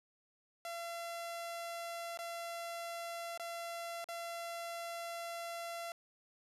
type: tone with dropouts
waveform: sawtooth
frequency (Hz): 680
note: F5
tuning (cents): -46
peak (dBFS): -37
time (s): 0.65-5.92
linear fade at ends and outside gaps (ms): 1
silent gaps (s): 2.174-2.189 / 3.376-3.397 / 4.043-4.087
effects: resampled to 32000 Hz